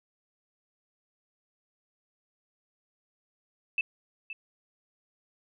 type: tone with echo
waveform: sine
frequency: 2637 Hz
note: E7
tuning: in tune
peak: -24 dBFS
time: 3.78-3.81 s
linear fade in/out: 2 ms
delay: 520 ms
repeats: 1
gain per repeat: -12 dB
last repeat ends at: 4.33 s
effects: none